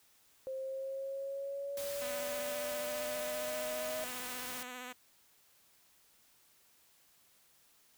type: linear sweep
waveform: sine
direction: up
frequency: 526 to 629 Hz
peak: -37 dBFS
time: 0.47-4.04 s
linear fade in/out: 0 ms
type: noise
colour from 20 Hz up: white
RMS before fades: -44 dBFS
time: 1.77-4.63 s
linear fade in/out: 2 ms
type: tone with vibrato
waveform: 5% pulse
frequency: 250 Hz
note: B3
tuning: 21 cents sharp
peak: -32 dBFS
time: 2.01-4.93 s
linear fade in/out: 10 ms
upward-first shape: sine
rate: 15 Hz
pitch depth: 27 cents each way
effects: white hiss -67 dBFS RMS until 7.97 s